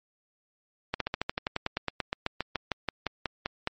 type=slowing click train; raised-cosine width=0.3 ms; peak=-12 dBFS; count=23; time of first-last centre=0.94-3.674 s; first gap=63 ms; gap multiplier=1.06; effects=MP3 32 kbps